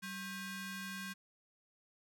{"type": "ring-modulated tone", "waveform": "sawtooth", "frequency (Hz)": 888, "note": "A5", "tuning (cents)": 16, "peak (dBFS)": -35, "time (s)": [0.02, 1.14], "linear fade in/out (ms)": 20, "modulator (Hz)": 697, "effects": []}